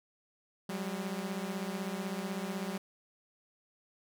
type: beating tone pair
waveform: sawtooth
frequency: 185 / 201 Hz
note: F#3 / G3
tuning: 0 / +44 cents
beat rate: 16 Hz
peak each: -34 / -34 dBFS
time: 0.69-2.78 s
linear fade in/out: 5 ms
effects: none